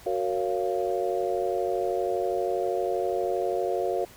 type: chord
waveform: sine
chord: Gb major seventh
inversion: none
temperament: just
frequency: 370 / 462.5 / 555 / 693.7 Hz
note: Gb4 / Bb4 / Db5 / F5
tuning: 0 / -14 / +2 / -12 cents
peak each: -29 / -30 / -31 / -30 dBFS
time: 0.06-4.05 s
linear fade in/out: 5 ms
effects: pink hiss -50 dBFS RMS until 4.16 s